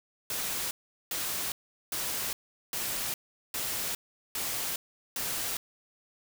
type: noise bursts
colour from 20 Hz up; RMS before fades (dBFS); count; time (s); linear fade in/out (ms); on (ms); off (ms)
white; -33; 7; 0.3-5.57; 2; 410; 400
effects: none